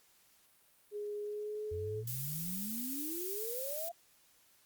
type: tone with pitch glide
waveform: sine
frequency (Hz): 415.3 to 430.2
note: G#4 to A4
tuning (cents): 0 to -39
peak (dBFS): -37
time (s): 0.91-2.04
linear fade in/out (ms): 50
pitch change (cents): +61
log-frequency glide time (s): 1.22-1.82
type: exponential sweep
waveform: sine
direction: up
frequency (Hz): 84.2 to 698.5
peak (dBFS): -40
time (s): 1.71-3.92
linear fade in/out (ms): 10
type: noise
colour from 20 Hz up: violet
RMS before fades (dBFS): -40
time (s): 2.07-3.89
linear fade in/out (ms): 5
effects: white hiss -67 dBFS RMS until 4.65 s + Opus 48 kbps